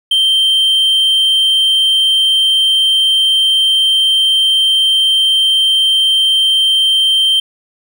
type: tone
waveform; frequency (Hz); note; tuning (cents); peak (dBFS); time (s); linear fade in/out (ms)
triangle; 3136; G7; 0; -7; 0.11-7.4; 5
effects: none